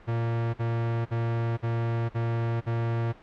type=tone bursts; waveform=45% pulse; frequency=115.9 Hz; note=A#2; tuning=10 cents flat; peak=-25 dBFS; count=6; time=0.07-3.13 s; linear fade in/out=20 ms; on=470 ms; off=48 ms; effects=pink hiss -51 dBFS RMS until 3.22 s + low-pass 2000 Hz 12 dB/octave